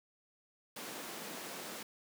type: high-pass noise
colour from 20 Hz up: pink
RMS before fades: -45 dBFS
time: 0.76-1.83 s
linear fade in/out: 5 ms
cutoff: 200 Hz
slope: 24 dB/octave
effects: none